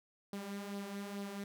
sawtooth tone with flanger, 200.5 Hz, G3, 39 cents sharp, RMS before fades -43 dBFS, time 0.33-1.44 s, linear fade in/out 2 ms, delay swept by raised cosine 0.2 to 4.5 ms, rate 2.3 Hz, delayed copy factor +0.5, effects none

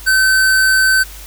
square tone, 1534 Hz, G6, 38 cents flat, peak -10 dBFS, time 0.06-1.04 s, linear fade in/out 20 ms, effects added 50 Hz sine -33 dBFS peak until 1.26 s + white hiss -36 dBFS RMS until 1.26 s

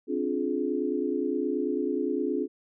sine chord, D half-diminished seventh, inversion third, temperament just, 264.3 / 293.7 / 352.4 / 422.9 Hz, C4 / D4 / F4 / Ab4, +18 / 0 / +16 / +31 cents, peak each -31 dBFS, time 0.07-2.48 s, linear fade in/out 50 ms, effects none

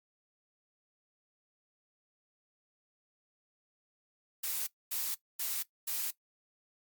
blue noise bursts, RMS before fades -35 dBFS, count 4, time 4.43-6.11 s, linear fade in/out 10 ms, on 240 ms, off 240 ms, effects noise-tail reverb RT60 0.1 s tail -18 dB re dry + Opus 48 kbps

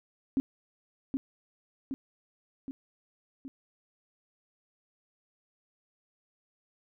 sine tone with echo, 269.1 Hz, C4, 49 cents sharp, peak -23 dBFS, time 0.37-0.4 s, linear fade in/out 0 ms, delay 770 ms, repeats 4, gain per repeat -4 dB, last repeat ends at 3.48 s, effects none

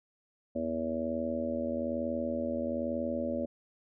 harmonic tone with a mistuned harmonic, 81.1 Hz, E2, 28 cents flat, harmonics 1 / 3 / 4 / 5 / 6 / 7 / 8, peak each -46 / -34 / -40 / -46 / -43 / -34 / -44 dBFS, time 0.55-3.46 s, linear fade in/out 10 ms, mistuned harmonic 1, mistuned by +35 cents, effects none

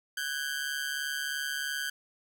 sawtooth ring-modulated tone, 1568 Hz, G6, in tune, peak -25 dBFS, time 0.17-1.9 s, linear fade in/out 5 ms, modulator 71.5 Hz, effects none

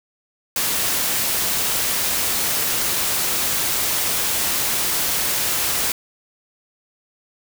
white noise, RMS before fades -21 dBFS, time 0.56-5.92 s, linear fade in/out 2 ms, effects none

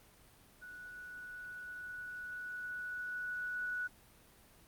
sine tone with level ramp, 1474 Hz, F#6, 7 cents flat, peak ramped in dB -47 to -34 dBFS, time 0.61-3.88 s, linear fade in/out 20 ms, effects pink hiss -62 dBFS RMS until 4.67 s + Opus 32 kbps

